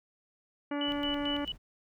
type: harmonic tone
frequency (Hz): 288.4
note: D4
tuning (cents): -31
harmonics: 1 / 2 / 3 / 4 / 5 / 6 / 7 / 8 / 10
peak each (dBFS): -32 / -38 / -42 / -44 / -46 / -48 / -49 / -50 / -52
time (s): 0.71-1.45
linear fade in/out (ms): 5
type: tone with tremolo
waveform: sine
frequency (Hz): 2960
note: F#7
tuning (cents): 0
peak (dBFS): -32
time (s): 0.81-1.52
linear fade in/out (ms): 2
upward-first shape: square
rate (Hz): 4.5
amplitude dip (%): 80
type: noise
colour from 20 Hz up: brown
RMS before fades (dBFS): -49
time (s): 0.86-1.58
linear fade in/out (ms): 20
effects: none